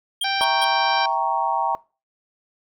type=tone bursts; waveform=square; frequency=3197 Hz; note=G7; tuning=33 cents sharp; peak=-21 dBFS; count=3; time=0.21-0.646 s; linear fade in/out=5 ms; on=32 ms; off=170 ms
type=harmonic tone; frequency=784 Hz; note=G5; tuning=in tune; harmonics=1 / 2 / 3 / 4 / 5 / 6 / 7; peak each=-24 / -27 / -29 / -30 / -31 / -32 / -32 dBFS; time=0.24-1.06 s; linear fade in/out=5 ms
type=chord; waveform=sine; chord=E diminished seventh; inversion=none; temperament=equal; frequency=659.3 / 784 / 932.3 / 1108.7 Hz; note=E5 / G5 / Bb5 / Db6; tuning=0 / 0 / 0 / 0 cents; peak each=-28 / -24 / -22 / -27 dBFS; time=0.41-1.75 s; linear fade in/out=0 ms
effects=noise-tail reverb RT60 0.3 s tail -21 dB re dry